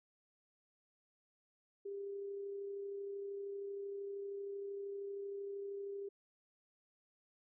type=tone with amplitude modulation; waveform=sine; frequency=399 Hz; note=G4; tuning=31 cents sharp; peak=-40 dBFS; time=1.85-6.09 s; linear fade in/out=10 ms; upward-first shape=sine; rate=32.9 Hz; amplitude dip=25%; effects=none